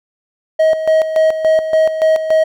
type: tone with tremolo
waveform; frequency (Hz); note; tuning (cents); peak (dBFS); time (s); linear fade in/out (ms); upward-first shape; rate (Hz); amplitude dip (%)
triangle; 634; D#5; +32; -6; 0.59-2.44; 10; square; 3.5; 65
effects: none